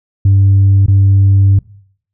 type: tone with dropouts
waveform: sine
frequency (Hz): 98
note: G2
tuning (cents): 0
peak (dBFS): -3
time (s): 0.25-1.59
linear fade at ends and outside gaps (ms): 5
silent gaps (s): 0.862-0.881
effects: noise-tail reverb RT60 0.6 s tail -22 dB re dry + tanh soft clip ceiling -3 dBFS